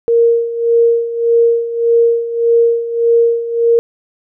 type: tone with tremolo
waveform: sine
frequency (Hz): 465.8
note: A#4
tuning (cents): -1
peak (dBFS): -6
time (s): 0.08-3.79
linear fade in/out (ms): 0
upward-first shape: sine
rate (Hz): 1.7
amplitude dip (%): 75
effects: none